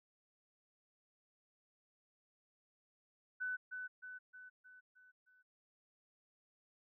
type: tone with echo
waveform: sine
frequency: 1500 Hz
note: F#6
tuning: 23 cents sharp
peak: -37 dBFS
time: 3.4-3.57 s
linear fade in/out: 20 ms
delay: 310 ms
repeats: 6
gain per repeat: -5 dB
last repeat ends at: 5.43 s
effects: none